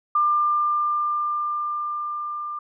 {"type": "tone with level ramp", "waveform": "sine", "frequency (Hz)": 1195, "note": "D6", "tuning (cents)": 30, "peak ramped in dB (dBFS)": [-16, -28], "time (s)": [0.15, 2.59], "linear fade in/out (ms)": 5, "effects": []}